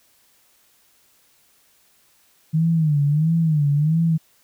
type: tone with vibrato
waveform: sine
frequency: 154.2 Hz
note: D#3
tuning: 15 cents flat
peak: -15 dBFS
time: 2.53-4.18 s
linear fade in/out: 20 ms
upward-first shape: sine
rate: 1.5 Hz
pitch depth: 130 cents each way
effects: white hiss -59 dBFS RMS until 4.43 s